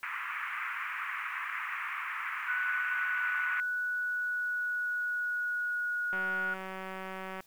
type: band-pass noise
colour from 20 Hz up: pink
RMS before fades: -37 dBFS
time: 0.03-3.6 s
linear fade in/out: 0 ms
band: 1100 to 2400 Hz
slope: 48 dB/octave
type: tone with pitch glide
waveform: sine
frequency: 1485 to 1448.6 Hz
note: F#6 to F#6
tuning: +6 to -37 cents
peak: -30 dBFS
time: 2.48-6.54 s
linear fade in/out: 5 ms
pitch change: -43 cents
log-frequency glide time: 2.88-6.26 s
type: click train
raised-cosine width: 0.5 ms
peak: -26 dBFS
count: 242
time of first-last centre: 6.13-7.405 s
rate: 189 Hz
effects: white hiss -63 dBFS RMS until 7.46 s